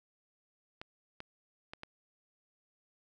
clicks, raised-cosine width 0.3 ms, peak -27 dBFS, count 4, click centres 0.815 / 1.204 / 1.735 / 1.834 s, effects none

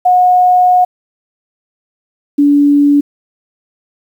sine tone pair in turn, 726 / 287.6 Hz, F#5 / D4, -33 / -36 cents, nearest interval octave + major third, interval 1603 cents, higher first, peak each -5 dBFS, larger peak neither, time 0.05-0.85 / 2.38-3.01 s, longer first, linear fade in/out 10 ms, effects 7-bit

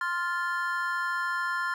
triangle chord, F major, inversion second, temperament just, 1047.7 / 1396.9 / 1746.1 Hz, C6 / F6 / A6, +2 / 0 / -14 cents, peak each -30 / -29 / -31 dBFS, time 0.01-1.74 s, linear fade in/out 2 ms, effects none

